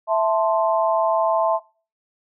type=chord; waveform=sine; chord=A minor; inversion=second; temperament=equal; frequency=659.3 / 880 / 1046.5 Hz; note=E5 / A5 / C6; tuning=0 / 0 / 0 cents; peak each=-18 / -22 / -23 dBFS; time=0.07-1.6 s; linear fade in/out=50 ms; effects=noise-tail reverb RT60 0.4 s tail -24 dB re dry